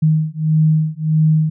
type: beating tone pair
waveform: sine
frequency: 155.56 / 157.16 Hz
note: D#3 / D#3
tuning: 0 / +18 cents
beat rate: 1.6 Hz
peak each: -15 dBFS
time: 0.02-1.5 s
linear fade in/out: 10 ms
effects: none